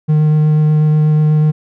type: tone with vibrato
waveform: triangle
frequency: 153 Hz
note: D#3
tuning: 29 cents flat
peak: -6 dBFS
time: 0.08-1.52 s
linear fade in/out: 20 ms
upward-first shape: sine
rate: 8.2 Hz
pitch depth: 9 cents each way
effects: none